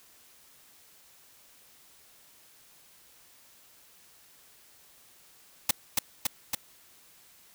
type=noise with echo; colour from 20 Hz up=white; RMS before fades=-22 dBFS; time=5.69-5.71 s; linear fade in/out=5 ms; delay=280 ms; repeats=3; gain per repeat=-2 dB; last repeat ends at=6.55 s; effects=white hiss -58 dBFS RMS until 7.54 s